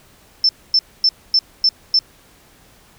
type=tone bursts; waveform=sine; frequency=5310 Hz; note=E8; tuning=12 cents sharp; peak=-10 dBFS; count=6; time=0.44-1.99 s; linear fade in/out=2 ms; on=50 ms; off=250 ms; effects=pink hiss -50 dBFS RMS until 2.98 s